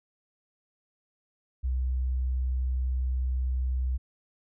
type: tone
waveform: sine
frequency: 63.7 Hz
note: C2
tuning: 46 cents flat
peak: -25 dBFS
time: 1.63-3.98 s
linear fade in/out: 20 ms
effects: none